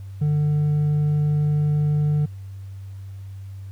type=tone with hard clipping; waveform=sine; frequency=149 Hz; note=D3; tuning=25 cents sharp; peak=-18 dBFS; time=0.21-2.26 s; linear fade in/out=10 ms; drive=2 dB; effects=added 97 Hz sine -33 dBFS peak until 3.71 s + pink hiss -58 dBFS RMS until 3.71 s